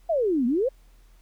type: exponential two-way sweep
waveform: sine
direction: down then up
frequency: 704 to 228.3 to 563 Hz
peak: -20 dBFS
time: 0.09-0.69 s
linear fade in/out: 10 ms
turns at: 0.46 s
effects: added 40 Hz sine -51 dBFS peak until 1.21 s + pink hiss -64 dBFS RMS until 1.21 s